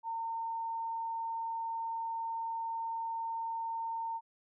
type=tone; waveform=sine; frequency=911 Hz; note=A#5; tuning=40 cents flat; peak=-34 dBFS; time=0.03-4.21 s; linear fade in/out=50 ms; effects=none